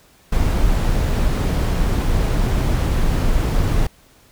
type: noise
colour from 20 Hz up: brown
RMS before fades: -17 dBFS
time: 0.32-3.87 s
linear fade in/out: 5 ms
effects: pink hiss -52 dBFS RMS until 4.31 s